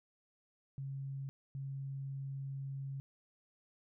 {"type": "tone bursts at uneven times", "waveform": "sine", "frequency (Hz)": 136.6, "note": "C#3", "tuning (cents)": -25, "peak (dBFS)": -39, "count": 2, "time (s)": [[0.78, 1.29], [1.55, 3]], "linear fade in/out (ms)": 0, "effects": []}